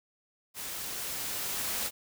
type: noise with level ramp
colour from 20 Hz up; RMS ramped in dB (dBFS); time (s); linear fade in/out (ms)
white; -39 to -32; 0.54-1.91; 50
effects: none